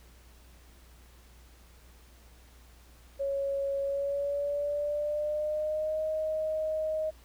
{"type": "tone with pitch glide", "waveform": "sine", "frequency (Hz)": [554, 625.4], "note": ["C#5", "D#5"], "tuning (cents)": [-1, 9], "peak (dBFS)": -28, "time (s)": [3.19, 7.11], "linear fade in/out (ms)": 20, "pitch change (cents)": 210, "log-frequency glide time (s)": [3.82, 6.02], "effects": ["added 60 Hz sine -54 dBFS peak until 7.24 s", "pink hiss -60 dBFS RMS until 7.24 s"]}